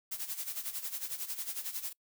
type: noise with tremolo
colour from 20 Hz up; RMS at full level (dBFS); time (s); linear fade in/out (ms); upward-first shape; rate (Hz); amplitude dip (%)
blue; -36; 0.11-1.93; 10; sine; 11; 75
effects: noise-tail reverb RT60 0.1 s tail -25 dB re dry